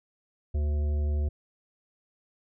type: harmonic tone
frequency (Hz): 74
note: D2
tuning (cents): +14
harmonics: 1 / 3 / 5 / 7 / 9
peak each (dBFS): -24 / -43 / -43 / -48 / -50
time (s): 0.54-1.29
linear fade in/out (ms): 10
effects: none